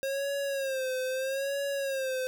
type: tone with vibrato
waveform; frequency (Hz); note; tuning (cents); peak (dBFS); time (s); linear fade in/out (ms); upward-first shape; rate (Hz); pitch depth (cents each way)
square; 537; C5; +45; -30; 0.03-2.27; 0; sine; 0.78; 77
effects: none